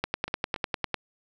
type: two click trains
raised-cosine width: 0.3 ms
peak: -20 / -10 dBFS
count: 3 / 10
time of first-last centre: 0.28-0.843 / 0.04-0.943 s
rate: 3.55 / 9.97 Hz
effects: none